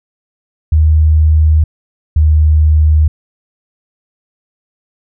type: tone pair in turn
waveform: sine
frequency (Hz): 77.78 / 77.02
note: D#2 / D#2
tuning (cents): 0 / -17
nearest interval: unison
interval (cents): 17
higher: first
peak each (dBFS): -5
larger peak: neither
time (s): 0.72-1.64 / 2.16-3.08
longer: neither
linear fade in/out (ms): 5
effects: none